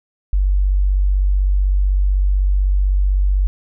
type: tone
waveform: sine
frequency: 47.95 Hz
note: G1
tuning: 37 cents flat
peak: -12 dBFS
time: 0.33-3.47 s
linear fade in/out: 0 ms
effects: none